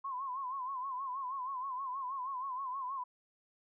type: tone with vibrato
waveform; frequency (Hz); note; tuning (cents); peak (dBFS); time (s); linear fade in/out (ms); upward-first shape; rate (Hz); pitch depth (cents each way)
sine; 1049; C6; +4; -36; 0.04-3.04; 10; sine; 6.3; 100
effects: none